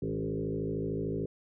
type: tone with frequency modulation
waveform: sine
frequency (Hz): 277.2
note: C#4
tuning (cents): 0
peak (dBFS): -30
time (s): 0.02-1.26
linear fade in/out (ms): 5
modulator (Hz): 53.4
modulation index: 3.4
effects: none